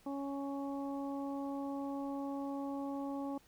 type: harmonic tone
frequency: 278.1 Hz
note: C#4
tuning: 6 cents sharp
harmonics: 1 / 2 / 3 / 4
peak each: -38 / -45 / -46 / -51 dBFS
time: 0.06-3.38 s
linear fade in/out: 5 ms
effects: pink hiss -66 dBFS RMS until 3.47 s